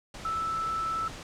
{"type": "tone in noise", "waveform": "sine", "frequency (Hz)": 1318.5, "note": "E6", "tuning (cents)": 0, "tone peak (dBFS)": -28, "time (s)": [0.25, 1.08], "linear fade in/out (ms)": 2, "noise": "pink", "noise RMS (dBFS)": -42, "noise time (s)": [0.14, 1.23], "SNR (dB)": 11, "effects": ["low-pass 7000 Hz 12 dB/octave"]}